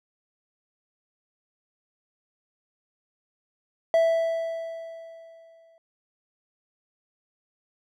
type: tone with exponential decay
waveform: triangle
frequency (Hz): 659.3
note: E5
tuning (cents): 0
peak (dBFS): -14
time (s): 3.94-5.78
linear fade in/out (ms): 1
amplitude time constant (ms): 400
effects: none